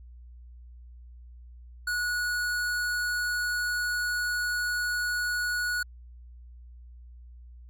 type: tone with hard clipping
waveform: sine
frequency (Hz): 1461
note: F#6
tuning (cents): -22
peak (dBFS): -28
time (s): 1.87-5.83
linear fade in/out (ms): 5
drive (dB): 18
effects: added 60 Hz sine -45 dBFS peak until 7.69 s